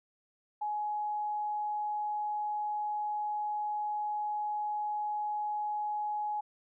sine tone, 840 Hz, G#5, 19 cents sharp, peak -31 dBFS, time 0.61-6.41 s, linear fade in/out 10 ms, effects none

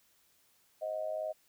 sine tone with amplitude modulation, 627 Hz, D#5, 13 cents sharp, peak -30 dBFS, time 0.81-1.33 s, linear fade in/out 20 ms, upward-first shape sine, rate 103 Hz, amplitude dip 75%, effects white hiss -69 dBFS RMS until 1.48 s

